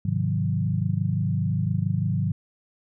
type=chord; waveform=sine; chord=Ab dominant seventh; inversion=none; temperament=equal with one note detuned; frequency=103.83 / 130.81 / 155.56 / 181.4 Hz; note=Ab2 / C3 / Eb3 / Gb3; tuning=0 / 0 / 0 / -34 cents; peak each=-26 / -28 / -27 / -28 dBFS; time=0.05-2.32 s; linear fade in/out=5 ms; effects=none